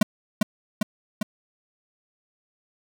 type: tone with echo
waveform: square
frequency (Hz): 211.3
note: G#3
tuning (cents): +30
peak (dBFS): -14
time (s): 0.01-0.03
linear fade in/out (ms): 5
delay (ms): 400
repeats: 3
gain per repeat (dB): -3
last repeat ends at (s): 1.23
effects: none